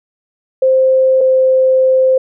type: tone pair in turn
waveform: sine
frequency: 523.3 / 521.1 Hz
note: C5 / C5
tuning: 0 / -7 cents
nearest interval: unison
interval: 7 cents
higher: first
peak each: -7 dBFS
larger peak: neither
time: 0.62-1.21 / 1.21-2.18 s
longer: second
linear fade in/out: 5 ms
effects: none